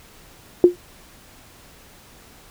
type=tone with exponential decay; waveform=sine; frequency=354.1 Hz; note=F4; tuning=24 cents sharp; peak=-3 dBFS; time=0.64-0.76 s; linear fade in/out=1 ms; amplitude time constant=25 ms; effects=pink hiss -48 dBFS RMS until 2.5 s